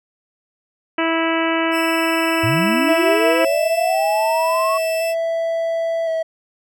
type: harmonic tone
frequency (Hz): 327.7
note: E4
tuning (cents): -10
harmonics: 1 / 2 / 3 / 4 / 5 / 6 / 7 / 8 / 9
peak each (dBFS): -20 / -23 / -25 / -26 / -27 / -28 / -28 / -29 / -30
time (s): 0.98-3.45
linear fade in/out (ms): 5
type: tone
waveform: sawtooth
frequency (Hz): 2642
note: E7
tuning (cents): +3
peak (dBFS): -23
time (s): 1.71-5.15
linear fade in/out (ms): 50
type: linear sweep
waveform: sine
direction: up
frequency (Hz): 99 to 1118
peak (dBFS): -18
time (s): 2.43-4.78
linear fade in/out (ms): 10
type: tone with vibrato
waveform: triangle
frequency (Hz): 655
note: E5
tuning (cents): -11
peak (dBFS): -16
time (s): 2.88-6.23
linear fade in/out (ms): 10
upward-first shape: square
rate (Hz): 0.47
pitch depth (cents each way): 16
effects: none